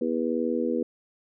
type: harmonic tone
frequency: 81.2 Hz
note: E2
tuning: 26 cents flat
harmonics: 3 / 4 / 5 / 6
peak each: -28 / -30 / -31 / -29 dBFS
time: 0.01-0.83 s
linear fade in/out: 5 ms
effects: none